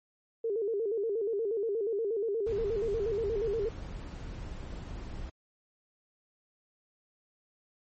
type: tone with vibrato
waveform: sine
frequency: 428 Hz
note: A4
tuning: 48 cents flat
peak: -28 dBFS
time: 0.44-3.69 s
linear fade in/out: 5 ms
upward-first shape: square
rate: 8.4 Hz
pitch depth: 110 cents each way
type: noise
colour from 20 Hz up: brown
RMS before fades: -40 dBFS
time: 2.46-5.3 s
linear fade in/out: 10 ms
effects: MP3 32 kbps